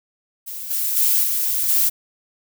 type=noise with level steps; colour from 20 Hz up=violet; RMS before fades=-31 / -22 / -17 / -21 / -17 dBFS; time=0.46-1.9 s; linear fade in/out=20 ms; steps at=0.7 / 0.96 / 1.23 / 1.68 s; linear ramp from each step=10 ms; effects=none